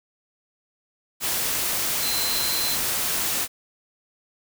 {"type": "tone in noise", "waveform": "sine", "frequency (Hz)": 4084, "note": "C8", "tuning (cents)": -43, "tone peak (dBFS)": -27, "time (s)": [2, 2.78], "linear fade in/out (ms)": 50, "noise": "white", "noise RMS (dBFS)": -25, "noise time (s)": [1.2, 3.48], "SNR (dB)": -5, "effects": []}